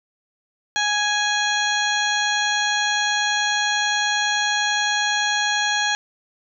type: harmonic tone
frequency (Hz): 830.6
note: G#5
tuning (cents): 0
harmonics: 1 / 2 / 3 / 4 / 5 / 7 / 8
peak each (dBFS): -25 / -22 / -30 / -26 / -28 / -33 / -31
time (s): 0.76-5.95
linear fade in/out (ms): 0
effects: none